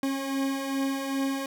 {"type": "beating tone pair", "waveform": "40% pulse", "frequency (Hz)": [269.8, 272.3], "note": ["C#4", "C#4"], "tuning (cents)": [-47, -31], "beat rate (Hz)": 2.5, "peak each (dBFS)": [-33, -27], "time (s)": [0.03, 1.46], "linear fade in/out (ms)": 2, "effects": []}